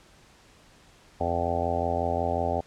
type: harmonic tone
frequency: 85.5 Hz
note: F2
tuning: 36 cents flat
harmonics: 1 / 2 / 3 / 4 / 5 / 6 / 7 / 8 / 9 / 10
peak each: -32 / -39 / -35 / -40 / -34 / -35 / -31 / -33 / -30 / -39 dBFS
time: 1.2-2.61 s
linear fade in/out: 10 ms
effects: pink hiss -56 dBFS RMS until 2.66 s + low-pass 8000 Hz 12 dB/octave